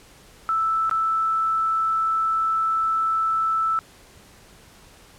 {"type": "tone with dropouts", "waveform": "sine", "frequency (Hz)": 1318.5, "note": "E6", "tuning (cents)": 0, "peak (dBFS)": -19, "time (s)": [0.49, 3.79], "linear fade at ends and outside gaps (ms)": 0, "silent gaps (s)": [0.895, 0.912], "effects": ["pink hiss -50 dBFS RMS until 5.18 s", "low-pass 12000 Hz 12 dB/octave"]}